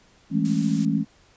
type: chord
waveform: sine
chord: A major seventh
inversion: second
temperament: just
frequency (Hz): 165 / 206.2 / 220 / 275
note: E3 / G#3 / A3 / C#4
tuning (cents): +2 / -12 / 0 / -14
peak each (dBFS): -25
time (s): 0.3-1.05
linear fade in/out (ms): 50
type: noise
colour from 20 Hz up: blue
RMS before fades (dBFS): -36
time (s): 0.45-0.85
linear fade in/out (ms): 0
effects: pink hiss -57 dBFS RMS until 1.36 s + resampled to 16000 Hz